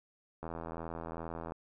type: click train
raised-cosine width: 1 ms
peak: -27 dBFS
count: 91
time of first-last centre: 0.43-1.521 s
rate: 82.5 Hz
effects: none